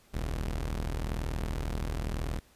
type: tone pair together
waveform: sawtooth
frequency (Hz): 40.97 / 69.3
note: E1 / C#2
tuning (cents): -10 / 0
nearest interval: major sixth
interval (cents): 910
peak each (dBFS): -28 / -33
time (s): 0.13-2.4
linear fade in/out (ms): 20
effects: pink hiss -62 dBFS RMS until 2.55 s + resampled to 32000 Hz